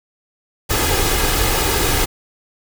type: noise with comb filter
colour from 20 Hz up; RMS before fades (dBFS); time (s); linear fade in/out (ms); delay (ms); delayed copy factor
pink; -17; 0.69-2.06; 20; 2.4; +0.55
effects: none